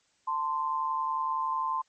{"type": "tone pair together", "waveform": "sine", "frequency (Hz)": [890.1, 1041], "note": ["A5", "C6"], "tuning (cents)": [20, -9], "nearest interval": "minor third", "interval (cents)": 271, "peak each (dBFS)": [-33, -28], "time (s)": [0.27, 1.82], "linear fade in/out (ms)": 10, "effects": ["white hiss -69 dBFS RMS until 1.88 s", "MP3 32 kbps"]}